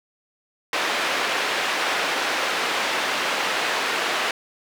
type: band-pass noise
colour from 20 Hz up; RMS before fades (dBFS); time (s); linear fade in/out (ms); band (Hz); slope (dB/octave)
white; -24; 0.73-4.31; 2; 380 to 2600; 12
effects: none